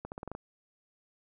accelerating click train, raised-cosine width 1 ms, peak -25 dBFS, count 7, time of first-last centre 0.05-0.351 s, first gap 69 ms, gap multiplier 0.87, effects none

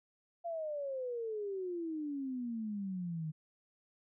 sine exponential sweep, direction down, 692 to 152.7 Hz, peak -36 dBFS, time 0.44-3.32 s, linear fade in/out 20 ms, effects none

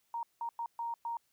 sine tone bursts at uneven times, 932.3 Hz, A#5, in tune, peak -34 dBFS, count 5, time 0.14-0.23 / 0.41-0.49 / 0.59-0.66 / 0.79-0.94 / 1.05-1.17 s, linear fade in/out 2 ms, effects white hiss -75 dBFS RMS until 1.32 s

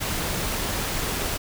pink noise, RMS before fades -27 dBFS, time 0-1.38 s, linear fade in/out 20 ms, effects none

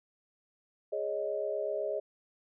sine chord, Ab suspended fourth, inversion none, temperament equal, 415.3 / 554.4 / 622.3 Hz, Ab4 / Db5 / Eb5, 0 / 0 / 0 cents, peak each -36 / -36 / -34 dBFS, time 0.92-2 s, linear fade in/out 10 ms, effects none

